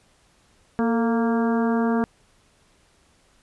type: harmonic tone with a mistuned harmonic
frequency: 232 Hz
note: A#3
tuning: 8 cents flat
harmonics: 1 / 2 / 3 / 4 / 5 / 6 / 7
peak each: -20 / -26 / -30 / -32 / -34 / -36 / -37 dBFS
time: 0.79-2.04 s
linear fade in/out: 0 ms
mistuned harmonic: 2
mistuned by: -55 cents
effects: pink hiss -60 dBFS RMS until 3.42 s + resampled to 24000 Hz